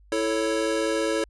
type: chord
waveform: square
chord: A major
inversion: second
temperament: equal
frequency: 329.6 / 440 / 554.4 Hz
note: E4 / A4 / C#5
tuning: 0 / 0 / 0 cents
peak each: -28 dBFS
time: 0.12-1.24 s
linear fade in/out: 2 ms
effects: added 50 Hz sine -51 dBFS peak until 1.29 s + resampled to 24000 Hz